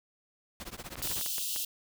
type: noise with tremolo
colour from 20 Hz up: pink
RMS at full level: -39 dBFS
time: 0.6-1.21 s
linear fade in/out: 0 ms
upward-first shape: triangle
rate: 16 Hz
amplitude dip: 100%
type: clicks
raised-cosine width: 0.3 ms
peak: -24 dBFS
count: 8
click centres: 0.956 / 1.019 / 1.074 / 1.115 / 1.212 / 1.262 / 1.382 / 1.562 s
type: high-pass noise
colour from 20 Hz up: white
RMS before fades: -34 dBFS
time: 1.02-1.65 s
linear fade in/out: 5 ms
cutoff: 2700 Hz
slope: 96 dB/octave
effects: none